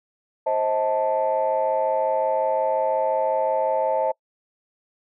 sine chord, A diminished, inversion first, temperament just, 528 / 633.6 / 880 Hz, C5 / Eb5 / A5, +16 / +31 / 0 cents, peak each -23 dBFS, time 0.46-4.12 s, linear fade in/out 10 ms, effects noise-tail reverb RT60 0.1 s tail -25 dB re dry + tanh soft clip ceiling -12 dBFS

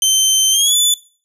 20% pulse tone with pitch glide, 3100 to 3480 Hz, G7 to A7, -20 to -20 cents, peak -5 dBFS, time 0.02-0.94 s, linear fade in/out 2 ms, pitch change +200 cents, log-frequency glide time 0.51-0.76 s, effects noise-tail reverb RT60 0.4 s tail -18 dB re dry

